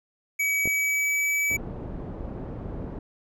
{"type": "tone with pitch glide", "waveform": "square", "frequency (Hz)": [2275, 2292], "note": ["C#7", "D7"], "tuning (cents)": [44, -43], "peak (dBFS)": -23, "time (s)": [0.39, 1.57], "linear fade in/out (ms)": 10, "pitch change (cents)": 13, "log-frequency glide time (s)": [0.59, 1.31]}
{"type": "clicks", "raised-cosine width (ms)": 2, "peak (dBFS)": -19, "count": 2, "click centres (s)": [0.656, 0.675]}
{"type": "low-pass noise", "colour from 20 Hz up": "pink", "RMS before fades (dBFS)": -35, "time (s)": [1.5, 2.99], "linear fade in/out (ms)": 5, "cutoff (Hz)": 550, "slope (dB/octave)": 12}
{"effects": []}